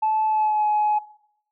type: tone with pitch glide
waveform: sine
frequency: 869 to 844.3 Hz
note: A5 to G#5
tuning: -22 to +28 cents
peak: -17 dBFS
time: 0.02-0.99 s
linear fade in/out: 10 ms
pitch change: -50 cents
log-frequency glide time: 0.26-0.67 s
effects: noise-tail reverb RT60 0.7 s tail -18 dB re dry + tanh soft clip ceiling -14 dBFS